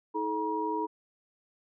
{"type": "tone cluster", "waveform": "sine", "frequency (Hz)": [318.6, 430.3, 955], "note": ["D#4", "A4", "A#5"], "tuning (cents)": [41, -39, 42], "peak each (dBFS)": [-34, -34, -31], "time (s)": [0.14, 0.87], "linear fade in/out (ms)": 20, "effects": []}